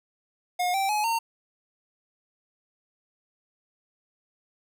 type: tone with pitch steps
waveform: square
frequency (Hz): 718 / 778.5 / 844 / 915.1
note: F5 / G5 / G#5 / A#5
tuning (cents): +48 / -12 / +28 / -32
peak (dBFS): -24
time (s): 0.59-1.19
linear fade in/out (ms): 10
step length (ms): 150
effects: none